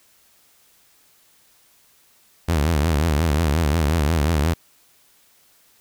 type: tone with vibrato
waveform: sawtooth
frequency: 77.78 Hz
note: D#2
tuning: in tune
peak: -13 dBFS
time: 2.48-4.54 s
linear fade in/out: 10 ms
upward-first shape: triangle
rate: 5.6 Hz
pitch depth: 200 cents each way
effects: white hiss -57 dBFS RMS until 5.8 s

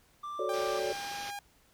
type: tone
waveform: triangle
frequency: 1179 Hz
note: D6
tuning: 6 cents sharp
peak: -35 dBFS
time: 0.23-0.79 s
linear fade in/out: 10 ms
type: chord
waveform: sine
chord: D major seventh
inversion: first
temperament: equal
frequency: 370 / 440 / 554.4 / 587.3 Hz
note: F#4 / A4 / C#5 / D5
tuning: 0 / 0 / 0 / 0 cents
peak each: -36 dBFS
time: 0.39-0.93 s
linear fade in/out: 5 ms
type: tone with pitch glide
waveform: sawtooth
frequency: 790 to 809.9 Hz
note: G5 to G#5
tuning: +13 to -44 cents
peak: -34 dBFS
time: 0.49-1.39 s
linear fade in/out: 2 ms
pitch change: +43 cents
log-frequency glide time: 0.73-1.15 s
type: low-pass noise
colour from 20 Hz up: white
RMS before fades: -44 dBFS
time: 0.53-1.31 s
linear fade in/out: 10 ms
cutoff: 6200 Hz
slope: 96 dB/octave
effects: pink hiss -65 dBFS RMS until 1.73 s

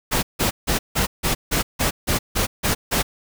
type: noise bursts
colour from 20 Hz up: pink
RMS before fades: -20 dBFS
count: 11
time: 0.11-3.03 s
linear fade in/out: 20 ms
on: 120 ms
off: 160 ms
effects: none

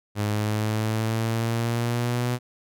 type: exponential sweep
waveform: sawtooth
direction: up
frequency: 103.83 to 123.47 Hz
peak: -19 dBFS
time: 0.15-2.39 s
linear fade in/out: 50 ms
effects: none

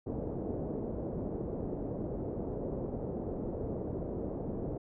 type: low-pass noise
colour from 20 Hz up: white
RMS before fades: -37 dBFS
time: 0.06-4.78 s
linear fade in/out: 10 ms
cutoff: 510 Hz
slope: 24 dB/octave
effects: none

